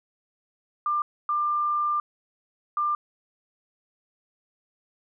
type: tone bursts at uneven times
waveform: sine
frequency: 1193 Hz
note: D6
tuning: 27 cents sharp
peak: -22 dBFS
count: 3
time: 0.86-1.02 / 1.29-2 / 2.77-2.95 s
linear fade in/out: 2 ms
effects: none